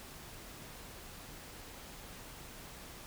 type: silence
effects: pink hiss -50 dBFS RMS until 3.06 s